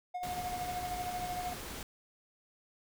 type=tone with tremolo; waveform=triangle; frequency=721 Hz; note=F#5; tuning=45 cents flat; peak=-32 dBFS; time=0.14-1.54 s; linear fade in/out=10 ms; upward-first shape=sine; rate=13 Hz; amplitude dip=50%
type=noise; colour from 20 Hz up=pink; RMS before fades=-43 dBFS; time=0.23-1.83 s; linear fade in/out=2 ms
effects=none